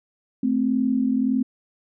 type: tone pair together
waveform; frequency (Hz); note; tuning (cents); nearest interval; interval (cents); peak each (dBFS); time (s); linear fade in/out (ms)
sine; 220 / 261.6; A3 / C4; 0 / 0; minor third; 300; -23 / -20; 0.43-1.43; 5
effects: none